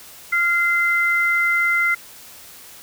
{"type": "tone pair together", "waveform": "sine", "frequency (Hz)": [1396.9, 2066], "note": ["F6", "C7"], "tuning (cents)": [0, -22], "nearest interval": "perfect fifth", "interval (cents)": 678, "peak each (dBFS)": [-20, -17], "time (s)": [0.32, 1.95], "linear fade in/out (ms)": 10, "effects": ["white hiss -42 dBFS RMS until 2.82 s"]}